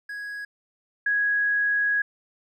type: tone pair in turn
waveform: triangle / sine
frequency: 1661.2 / 1661.2 Hz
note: G#6 / G#6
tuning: 0 / 0 cents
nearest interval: unison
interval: 0 cents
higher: neither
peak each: -30 / -20 dBFS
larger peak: second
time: 0.09-0.45 / 1.06-2.02 s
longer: second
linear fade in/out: 5 ms
effects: none